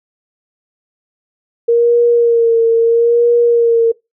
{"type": "tone with vibrato", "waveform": "sine", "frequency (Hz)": 466.2, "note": "A#4", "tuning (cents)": 0, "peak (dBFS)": -7, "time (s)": [1.68, 3.92], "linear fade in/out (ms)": 10, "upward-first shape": "sine", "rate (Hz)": 0.76, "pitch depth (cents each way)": 33, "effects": ["noise-tail reverb RT60 0.2 s tail -22 dB re dry"]}